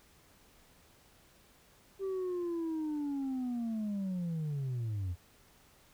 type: linear sweep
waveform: sine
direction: down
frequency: 392 to 84 Hz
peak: -30 dBFS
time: 1.99-5.16 s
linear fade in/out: 50 ms
effects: tanh soft clip ceiling -32 dBFS + pink hiss -63 dBFS RMS until 5.93 s